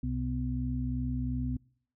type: harmonic tone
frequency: 62.8 Hz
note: B1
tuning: 30 cents sharp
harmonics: 1 / 2 / 4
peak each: -34 / -34 / -34 dBFS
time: 0.03-1.57 s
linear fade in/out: 5 ms
effects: noise-tail reverb RT60 0.6 s tail -24 dB re dry